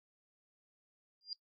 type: tone with exponential growth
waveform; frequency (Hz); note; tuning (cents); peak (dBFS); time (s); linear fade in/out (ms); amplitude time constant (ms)
sine; 4800; D8; +37; -34; 1.21-1.33; 1; 24
effects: noise-tail reverb RT60 0.1 s tail -22 dB re dry + AAC 32 kbps